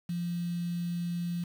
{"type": "tone with quantisation", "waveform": "sine", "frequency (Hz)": 173, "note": "F3", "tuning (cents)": -16, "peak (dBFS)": -30, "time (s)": [0.09, 1.44], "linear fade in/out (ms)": 5, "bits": 8, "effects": []}